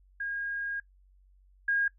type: tone pair in turn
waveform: sine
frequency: 1628 / 1628 Hz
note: G#6 / G#6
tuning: -35 / -35 cents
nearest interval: unison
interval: 0 cents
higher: neither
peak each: -31 / -24 dBFS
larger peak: second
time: 0.2-0.8 / 1.68-1.88 s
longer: first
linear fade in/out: 5 ms
effects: noise-tail reverb RT60 0.1 s tail -20 dB re dry + added 47 Hz sine -58 dBFS peak until 1.98 s